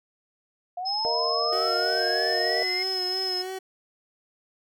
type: linear sweep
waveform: sine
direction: up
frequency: 700 to 2140 Hz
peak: -29 dBFS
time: 0.77-2.83 s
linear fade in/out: 5 ms
type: tone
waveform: sine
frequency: 5170 Hz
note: E8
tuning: 34 cents flat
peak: -26 dBFS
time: 0.85-3.43 s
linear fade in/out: 20 ms
type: chord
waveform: sine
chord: Bb suspended fourth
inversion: none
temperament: just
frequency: 466.2 / 621.6 / 699.2 Hz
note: Bb4 / Eb5 / F5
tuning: 0 / -2 / +2 cents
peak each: -30 dBFS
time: 1.05-2.63 s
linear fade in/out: 0 ms
type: tone with vibrato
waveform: 30% pulse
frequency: 372 Hz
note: F#4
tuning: 9 cents sharp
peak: -29 dBFS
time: 1.52-3.59 s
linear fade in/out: 10 ms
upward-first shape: sine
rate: 3.1 Hz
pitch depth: 34 cents each way
effects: none